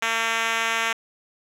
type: tone with band-pass filter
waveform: 5% pulse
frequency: 227 Hz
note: A#3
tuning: 46 cents flat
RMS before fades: -24 dBFS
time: 0.02-0.93 s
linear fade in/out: 5 ms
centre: 2400 Hz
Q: 0.59
effects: none